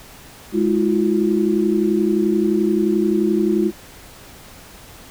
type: tone cluster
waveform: sine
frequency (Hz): 208.2 / 326.9 / 358.4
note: G#3 / E4 / F4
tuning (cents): +5 / -14 / +45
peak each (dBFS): -19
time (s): 0.52-3.72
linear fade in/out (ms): 50
effects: pink hiss -42 dBFS RMS until 5.1 s